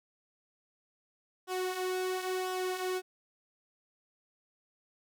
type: tone with flanger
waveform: sawtooth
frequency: 370 Hz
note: F#4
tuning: in tune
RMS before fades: -34 dBFS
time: 1.47-3.02 s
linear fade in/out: 50 ms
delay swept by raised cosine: 0.44 to 4.44 ms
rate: 0.97 Hz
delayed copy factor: -0.55
effects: none